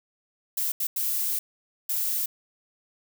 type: noise bursts at uneven times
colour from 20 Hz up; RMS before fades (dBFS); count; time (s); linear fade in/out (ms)
violet; -27; 4; 0.57-0.72 / 0.8-0.87 / 0.96-1.39 / 1.89-2.26; 5
effects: none